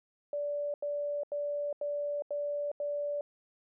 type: tone bursts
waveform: sine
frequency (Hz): 581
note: D5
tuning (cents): -19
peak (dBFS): -31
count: 6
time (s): 0.33-3.21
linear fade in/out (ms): 2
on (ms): 410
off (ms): 84
effects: none